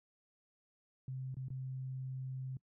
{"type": "tone with dropouts", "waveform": "sine", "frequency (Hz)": 130.81, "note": "C3", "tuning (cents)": 0, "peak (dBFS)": -39, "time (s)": [1.08, 2.57], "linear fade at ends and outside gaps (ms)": 2, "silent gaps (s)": [[1.344, 1.368], [1.484, 1.503]], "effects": ["noise-tail reverb RT60 0.1 s tail -23 dB re dry"]}